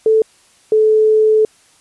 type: tone pair in turn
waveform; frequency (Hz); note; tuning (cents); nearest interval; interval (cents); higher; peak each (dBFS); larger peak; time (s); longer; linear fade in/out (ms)
sine; 440 / 433.7; A4 / A4; 0 / -25; unison; 25; first; -8; neither; 0.06-0.22 / 0.72-1.45; second; 2
effects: white hiss -51 dBFS RMS until 1.8 s + resampled to 24000 Hz